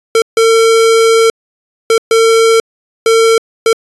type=tone bursts at uneven times; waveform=square; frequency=452.4 Hz; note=A4; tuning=48 cents sharp; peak=-6 dBFS; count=6; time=0.15-0.22 / 0.37-1.3 / 1.9-1.98 / 2.11-2.6 / 3.06-3.38 / 3.66-3.73 s; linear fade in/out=2 ms; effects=resampled to 24000 Hz